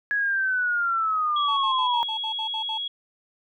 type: linear sweep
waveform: sine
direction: down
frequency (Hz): 1678 to 932.3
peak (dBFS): -21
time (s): 0.11-2.03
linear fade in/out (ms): 0
type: tone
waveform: sine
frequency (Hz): 3322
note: G#7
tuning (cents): 0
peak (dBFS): -27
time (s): 1.36-2.88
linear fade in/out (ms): 5
type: tone bursts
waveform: triangle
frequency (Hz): 880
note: A5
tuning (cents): 0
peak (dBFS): -28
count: 9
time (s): 1.48-2.778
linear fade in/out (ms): 5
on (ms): 90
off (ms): 61
effects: none